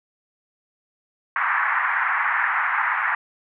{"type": "band-pass noise", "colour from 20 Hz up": "white", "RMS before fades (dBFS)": -22, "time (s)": [1.36, 3.15], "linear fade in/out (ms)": 2, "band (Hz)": [870, 2000], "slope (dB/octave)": 48, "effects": []}